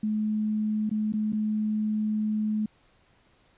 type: tone with dropouts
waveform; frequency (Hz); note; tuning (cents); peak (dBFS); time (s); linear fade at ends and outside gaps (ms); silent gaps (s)
sine; 214; A3; -48; -24; 0.03-2.66; 5; 0.895-0.912 / 1.124-1.136 / 1.323-1.33
effects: pink hiss -63 dBFS RMS until 3.57 s + resampled to 8000 Hz